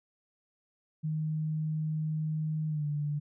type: tone with pitch glide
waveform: sine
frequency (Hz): 155.56 to 147.42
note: D#3 to D3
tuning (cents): 0 to +7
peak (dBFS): -29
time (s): 1.03-3.2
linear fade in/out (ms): 20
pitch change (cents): -93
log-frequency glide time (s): 2.68-2.86
effects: none